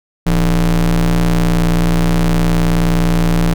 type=ring-modulated tone; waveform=square; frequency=69.8 Hz; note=C#2; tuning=13 cents sharp; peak=-8 dBFS; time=0.26-3.54 s; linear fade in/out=10 ms; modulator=99.4 Hz; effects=none